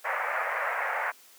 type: band-pass noise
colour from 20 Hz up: white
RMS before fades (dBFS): -30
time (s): 0.04-1.12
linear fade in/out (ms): 20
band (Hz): 520 to 2100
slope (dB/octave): 48
effects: white hiss -55 dBFS RMS until 1.38 s + high-pass 300 Hz 12 dB/octave